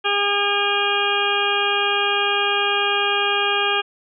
harmonic tone, 405.5 Hz, G#4, 41 cents flat, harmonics 1 / 2 / 3 / 4 / 6 / 7 / 8, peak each -25 / -25 / -25 / -25 / -25 / -25 / -25 dBFS, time 0.04-3.82 s, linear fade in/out 20 ms, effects none

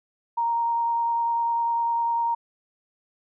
sine tone with vibrato, 932.3 Hz, A#5, in tune, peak -21 dBFS, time 0.37-2.35 s, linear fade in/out 10 ms, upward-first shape sine, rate 10 Hz, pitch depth 9 cents each way, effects none

